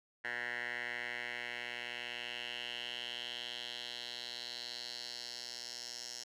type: tone with band-pass filter sweep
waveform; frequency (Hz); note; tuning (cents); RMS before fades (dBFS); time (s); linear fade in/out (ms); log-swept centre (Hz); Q
10% pulse; 120.8; B2; -38; -43; 0.24-6.24; 10; 1800 to 5600; 3.9
effects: none